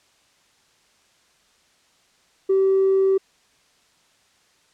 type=tone with tanh clipping; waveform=triangle; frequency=385.3 Hz; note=G4; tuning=30 cents flat; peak=-15 dBFS; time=2.49-3.18 s; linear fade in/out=10 ms; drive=5 dB; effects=white hiss -60 dBFS RMS until 4.73 s + low-pass 7000 Hz 12 dB/octave